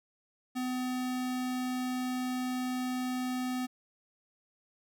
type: tone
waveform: square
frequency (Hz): 253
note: B3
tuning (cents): +42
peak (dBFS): -32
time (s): 0.55-3.67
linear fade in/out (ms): 20
effects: none